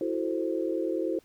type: chord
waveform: sine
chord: F# half-diminished seventh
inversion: third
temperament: equal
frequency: 329.6 / 370 / 440 / 523.3 Hz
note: E4 / F#4 / A4 / C5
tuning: 0 / 0 / 0 / 0 cents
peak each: -30 / -32 / -35 / -33 dBFS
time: 0.01-1.19 s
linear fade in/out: 2 ms
effects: pink hiss -63 dBFS RMS until 1.24 s